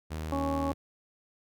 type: tone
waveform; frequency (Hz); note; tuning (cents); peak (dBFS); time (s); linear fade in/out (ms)
sawtooth; 78.5; D#2; +16; -30; 0.1-0.74; 20
type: harmonic tone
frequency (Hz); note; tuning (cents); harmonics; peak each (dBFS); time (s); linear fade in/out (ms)
277.2; C#4; 0; 1 / 2 / 3 / 4; -31 / -34 / -36 / -37; 0.32-0.72; 2
effects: none